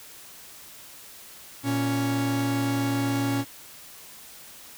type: tone pair together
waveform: 45% pulse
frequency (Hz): 116.54 / 277.6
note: A#2 / C#4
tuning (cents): 0 / +3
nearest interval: octave + minor third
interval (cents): 1503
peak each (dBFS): -28 / -25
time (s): 1.63-3.45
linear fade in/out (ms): 50
effects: white hiss -46 dBFS RMS until 4.77 s